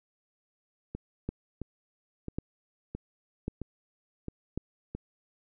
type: two click trains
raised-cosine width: 3 ms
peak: -23 / -19 dBFS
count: 7 / 4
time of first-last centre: 0.95-4.95 / 1.29-4.576 s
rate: 1.5 / 0.913 Hz
effects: none